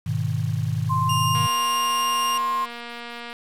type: chord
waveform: sine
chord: G# minor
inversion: none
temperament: just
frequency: 103.83 / 124.59 / 155.74 Hz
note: G#2 / B2 / D#3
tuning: 0 / +16 / +2 cents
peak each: -26 dBFS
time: 0.06-1.47 s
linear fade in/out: 10 ms
type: tone with pitch glide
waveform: sine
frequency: 1046.5 to 1061.1 Hz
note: C6 to C6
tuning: 0 to +24 cents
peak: -21 dBFS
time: 0.89-2.66 s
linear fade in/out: 20 ms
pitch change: +24 cents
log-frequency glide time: 1.16-1.78 s
type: tone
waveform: sawtooth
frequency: 2813 Hz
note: F7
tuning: 12 cents sharp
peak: -22 dBFS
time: 1.09-2.38 s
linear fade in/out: 5 ms
type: click train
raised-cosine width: 0.3 ms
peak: -20 dBFS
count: 470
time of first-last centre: 1.35-3.329 s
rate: 237 Hz
effects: resampled to 32000 Hz + 7-bit